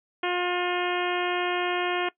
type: harmonic tone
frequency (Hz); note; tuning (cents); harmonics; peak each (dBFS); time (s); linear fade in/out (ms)
356.4; F4; +35; 1 / 2 / 3 / 4 / 5 / 6 / 7 / 8 / 9; -28 / -31 / -33 / -34 / -35 / -36 / -36 / -37 / -38; 0.23-2.09; 5
effects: noise-tail reverb RT60 0.1 s tail -20 dB re dry